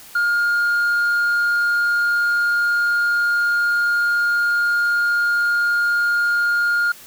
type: tone with tanh clipping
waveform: triangle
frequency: 1416 Hz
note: F6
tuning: 23 cents sharp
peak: -16 dBFS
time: 0.15-6.92 s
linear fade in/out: 5 ms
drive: 7 dB
effects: white hiss -42 dBFS RMS until 7.06 s